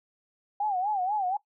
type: tone with vibrato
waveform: sine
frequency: 786 Hz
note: G5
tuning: 4 cents sharp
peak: -25 dBFS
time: 0.6-1.37 s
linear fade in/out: 5 ms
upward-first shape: sine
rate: 4.1 Hz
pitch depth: 150 cents each way
effects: noise-tail reverb RT60 0.1 s tail -18 dB re dry